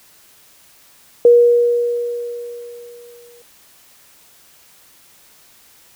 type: tone with exponential decay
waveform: sine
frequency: 478 Hz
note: A#4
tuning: 43 cents sharp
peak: -4 dBFS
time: 1.25-3.42 s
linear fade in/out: 2 ms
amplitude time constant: 470 ms
effects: white hiss -49 dBFS RMS until 5.95 s